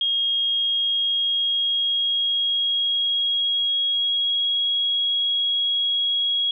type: tone with pitch glide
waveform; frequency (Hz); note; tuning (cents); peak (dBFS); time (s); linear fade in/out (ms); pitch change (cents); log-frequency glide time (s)
sine; 3260 to 3311; G#7 to G#7; -33 to -6; -19; 0.01-6.51; 2; +27; 0.42-4.73
effects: none